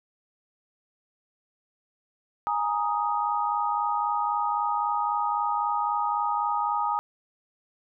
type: chord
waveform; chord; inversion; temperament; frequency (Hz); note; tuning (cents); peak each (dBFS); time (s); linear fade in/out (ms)
sine; Ab suspended second; none; just; 830.6 / 934.4 / 1245.9; Ab5 / Bb5 / Eb6; 0 / +4 / +2; -28; 2.47-6.99; 0
effects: none